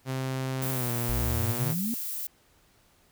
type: tone with pitch glide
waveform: sawtooth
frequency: 131.5 to 119.2 Hz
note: C3 to A#2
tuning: +9 to +39 cents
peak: -25 dBFS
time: 0.05-1.75 s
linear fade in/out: 50 ms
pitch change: -170 cents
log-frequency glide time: 0.73-0.91 s
type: noise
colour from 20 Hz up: violet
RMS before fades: -34 dBFS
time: 0.62-2.27 s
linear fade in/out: 2 ms
type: exponential sweep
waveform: sine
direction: up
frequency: 48.7 to 244.3 Hz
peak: -28 dBFS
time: 1.09-1.94 s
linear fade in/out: 0 ms
effects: pink hiss -63 dBFS RMS until 3.11 s